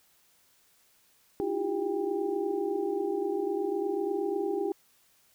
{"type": "tone cluster", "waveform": "sine", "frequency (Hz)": [307, 330.6, 358.6, 399.1, 797], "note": ["D#4", "E4", "F4", "G4", "G5"], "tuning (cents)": [-23, 5, 46, 31, 28], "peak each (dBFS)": [-39, -35, -34, -30, -39], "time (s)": [1.4, 4.72], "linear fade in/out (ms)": 0, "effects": ["white hiss -65 dBFS RMS until 5.34 s"]}